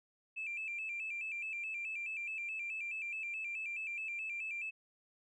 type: tone with vibrato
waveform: sine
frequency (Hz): 2489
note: D#7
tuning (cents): 0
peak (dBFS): -37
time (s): 0.36-4.71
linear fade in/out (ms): 20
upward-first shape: square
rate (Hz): 4.7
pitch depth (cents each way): 83
effects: tanh soft clip ceiling -33 dBFS